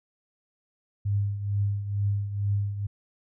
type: tone with tremolo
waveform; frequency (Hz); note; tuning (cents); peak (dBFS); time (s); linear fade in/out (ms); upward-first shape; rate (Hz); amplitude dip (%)
sine; 101.2; G#2; -44; -21; 1.05-2.87; 10; triangle; 2.2; 70
effects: none